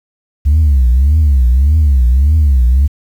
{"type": "tone with vibrato", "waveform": "sine", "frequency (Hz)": 68.8, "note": "C#2", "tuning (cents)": -12, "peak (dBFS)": -4, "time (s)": [0.45, 2.88], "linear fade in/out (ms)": 20, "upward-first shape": "triangle", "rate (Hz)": 1.7, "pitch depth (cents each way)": 270, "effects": ["tanh soft clip ceiling -4 dBFS", "7-bit"]}